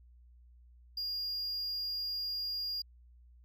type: tone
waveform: triangle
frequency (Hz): 4829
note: D8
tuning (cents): +47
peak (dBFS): -33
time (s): 0.97-2.82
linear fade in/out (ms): 5
effects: added 60 Hz sine -56 dBFS peak until 3.44 s